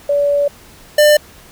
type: tone pair in turn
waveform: sine / square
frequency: 574 / 597.2 Hz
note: D5 / D5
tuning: -40 / +29 cents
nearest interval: minor second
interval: 69 cents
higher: second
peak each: -11 / -7 dBFS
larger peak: second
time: 0.09-0.48 / 0.98-1.17 s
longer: first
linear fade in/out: 5 ms
effects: pink hiss -42 dBFS RMS until 1.51 s